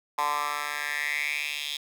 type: tone with high-pass filter sweep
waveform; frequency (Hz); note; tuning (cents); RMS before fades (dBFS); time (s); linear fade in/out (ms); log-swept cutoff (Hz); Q
10% pulse; 146.83; D3; 0; -30; 0.18-1.77; 5; 970 to 3300; 5.3
effects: none